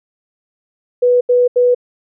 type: tone bursts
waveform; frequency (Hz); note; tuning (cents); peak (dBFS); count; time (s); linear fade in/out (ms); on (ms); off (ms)
sine; 491.9; B4; -7; -8; 3; 1.02-1.748; 10; 190; 79
effects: none